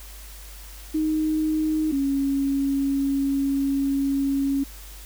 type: tone pair in turn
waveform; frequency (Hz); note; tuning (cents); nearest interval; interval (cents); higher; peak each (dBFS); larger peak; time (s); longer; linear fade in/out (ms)
sine; 311.1 / 276; D#4 / C#4; 0 / -7; major second; 207; first; -20; neither; 0.94-1.92 / 1.92-4.64; second; 10
effects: added 50 Hz sine -40 dBFS peak until 5.05 s + white hiss -45 dBFS RMS until 5.05 s